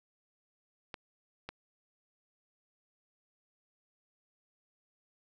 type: clicks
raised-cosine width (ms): 0.3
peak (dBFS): -24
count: 2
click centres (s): 0.942 / 1.49
effects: none